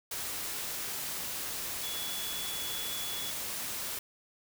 sine tone in noise, 3402 Hz, G#7, 41 cents sharp, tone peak -39 dBFS, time 1.83-3.31 s, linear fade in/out 5 ms, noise white, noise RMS -37 dBFS, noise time 0.11-3.99 s, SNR -5 dB, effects none

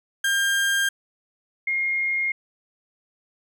35% pulse / sine tone pair in turn, 1600 / 2136 Hz, G6 / C7, +35 / +35 cents, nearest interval perfect fourth, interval 500 cents, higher second, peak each -18 / -21 dBFS, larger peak first, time 0.24-0.89 / 1.67-2.32 s, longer neither, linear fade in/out 5 ms, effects none

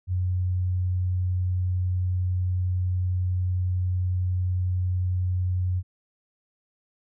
sine tone, 91.1 Hz, F#2, 26 cents flat, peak -22 dBFS, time 0.07-5.83 s, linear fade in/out 50 ms, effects none

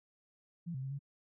sine tone with pitch steps, 170.5 / 131.2 / 134.4 / 140.2 Hz, F3 / C3 / C3 / C#3, -41 / +5 / +47 / +20 cents, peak -37 dBFS, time 0.66-0.992 s, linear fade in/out 20 ms, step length 83 ms, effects none

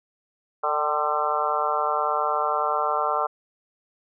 harmonic tone with a mistuned harmonic, 149.1 Hz, D3, 27 cents sharp, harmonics 3 / 4 / 5 / 6 / 7 / 8 / 9, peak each -32 / -29 / -28 / -32 / -28 / -28 / -28 dBFS, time 0.63-3.27 s, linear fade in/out 10 ms, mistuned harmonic 5, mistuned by +48 cents, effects none

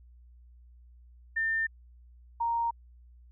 sine tone pair in turn, 1800 / 931.2 Hz, A6 / A#5, +39 / -2 cents, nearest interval major seventh, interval 1141 cents, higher first, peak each -26 dBFS, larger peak neither, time 1.36-1.67 / 2.4-2.71 s, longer neither, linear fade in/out 10 ms, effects added 60 Hz sine -52 dBFS peak until 3.31 s

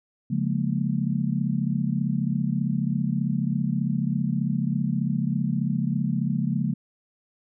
sine chord, Bb minor seventh, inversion first, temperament just, 139.85 / 174.81 / 209.8 / 233.1 Hz, Db3 / F3 / Ab3 / Bb3, +16 / +2 / +18 / 0 cents, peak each -27 / -27 / -28 / -29 dBFS, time 0.3-6.74 s, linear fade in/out 10 ms, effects none

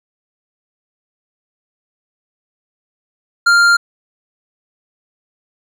sine tone with hard clipping, 1396.9 Hz, F6, in tune, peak -9 dBFS, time 3.46-3.77 s, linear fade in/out 10 ms, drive 10 dB, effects none

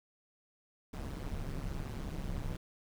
brown noise with amplitude modulation, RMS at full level -35 dBFS, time 0.93-2.57 s, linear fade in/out 5 ms, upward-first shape sine, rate 138 Hz, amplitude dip 85%, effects none

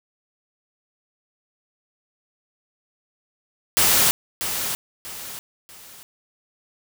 white noise with echo, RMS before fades -17 dBFS, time 3.77-4.11 s, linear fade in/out 0 ms, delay 640 ms, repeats 3, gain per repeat -9 dB, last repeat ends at 6.03 s, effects none

